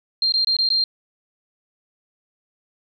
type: tone with dropouts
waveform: sine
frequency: 4186 Hz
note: C8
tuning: in tune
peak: -16 dBFS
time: 0.22-0.84 s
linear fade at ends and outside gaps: 2 ms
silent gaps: 0.322-0.339 / 0.447-0.471 / 0.567-0.587 / 0.689-0.702 s
effects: none